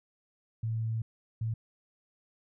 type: tone bursts at uneven times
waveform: sine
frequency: 112.3 Hz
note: A2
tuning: 36 cents sharp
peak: -29 dBFS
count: 2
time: 0.63-1.02 / 1.41-1.54 s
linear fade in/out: 5 ms
effects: none